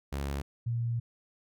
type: tone pair in turn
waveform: sawtooth / sine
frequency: 69.8 / 117.39 Hz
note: C#2 / A#2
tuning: +13 / +13 cents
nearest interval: major sixth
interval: 900 cents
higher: second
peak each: -28 dBFS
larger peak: neither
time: 0.12-0.42 / 0.66-1 s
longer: second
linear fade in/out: 10 ms
effects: none